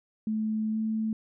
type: tone with pitch glide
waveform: sine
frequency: 217.3 to 219.6 Hz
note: A3 to A3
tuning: -21 to -3 cents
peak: -26 dBFS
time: 0.27-1.13 s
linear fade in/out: 2 ms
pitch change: +18 cents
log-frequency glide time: 0.71-0.77 s
effects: none